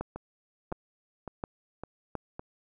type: two click trains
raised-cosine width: 1 ms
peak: -19 / -24 dBFS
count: 4 / 5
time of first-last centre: 0.01-2.153 / 0.16-2.395 s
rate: 1.4 / 1.79 Hz
effects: none